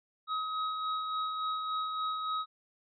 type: tone with tremolo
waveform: square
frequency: 1269 Hz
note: D#6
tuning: 34 cents sharp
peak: -31 dBFS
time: 0.27-2.46 s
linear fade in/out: 50 ms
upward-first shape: sine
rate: 3.5 Hz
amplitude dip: 35%
effects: resampled to 11025 Hz